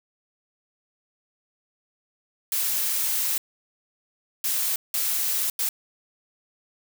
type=noise bursts at uneven times; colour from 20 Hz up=blue; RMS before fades=-25 dBFS; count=4; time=2.52-3.38 / 4.44-4.76 / 4.94-5.5 / 5.59-5.69 s; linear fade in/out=2 ms; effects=none